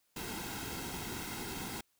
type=noise with comb filter; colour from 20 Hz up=pink; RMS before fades=-41 dBFS; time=0.16-1.81 s; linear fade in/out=5 ms; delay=1.7 ms; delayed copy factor=-0.65; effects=white hiss -75 dBFS RMS until 1.99 s